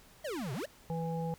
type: exponential two-way sweep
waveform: square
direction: down then up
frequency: 672 to 118.9 to 672 Hz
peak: -36 dBFS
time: 0.24-0.66 s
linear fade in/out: 10 ms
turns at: 0.53 s
type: harmonic tone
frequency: 164.81 Hz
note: E3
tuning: in tune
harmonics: 1 / 3 / 5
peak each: -34 / -39 / -41 dBFS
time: 0.9-1.34 s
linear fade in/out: 0 ms
effects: pink hiss -59 dBFS RMS until 1.38 s